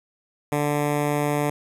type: tone with notch filter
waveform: 10% pulse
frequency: 146.83 Hz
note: D3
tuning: in tune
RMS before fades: -23 dBFS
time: 0.52-1.5 s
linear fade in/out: 2 ms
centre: 4400 Hz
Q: 0.86
effects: resampled to 32000 Hz + 9-bit